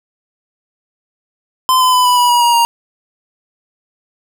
square tone with pitch steps, 1029 / 1015.4 / 1002 / 988.8 / 975.7 / 962.9 / 950.2 / 937.6 Hz, C6 / B5 / B5 / B5 / B5 / B5 / A#5 / A#5, -29 / +48 / +25 / +2 / -21 / -44 / +33 / +10 cents, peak -9 dBFS, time 1.69-2.65 s, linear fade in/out 0 ms, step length 120 ms, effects none

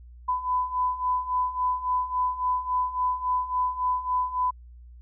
sine beating tone pair, 1000 / 1003.6 Hz, B5 / B5, +21 / +28 cents, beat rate 3.6 Hz, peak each -29 / -25 dBFS, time 0.28-4.51 s, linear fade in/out 10 ms, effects added 60 Hz sine -44 dBFS peak until 5.01 s

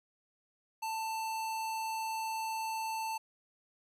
square tone, 888 Hz, A5, 16 cents sharp, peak -35 dBFS, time 0.82-3.18 s, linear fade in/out 10 ms, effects resampled to 32000 Hz + 11-bit

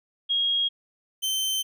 sine / sawtooth tone pair in turn, 3274 / 3096 Hz, G#7 / G7, -25 / -22 cents, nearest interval minor second, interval 97 cents, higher first, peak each -21 dBFS, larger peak neither, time 0.29-0.69 / 1.22-1.63 s, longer second, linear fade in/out 20 ms, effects none

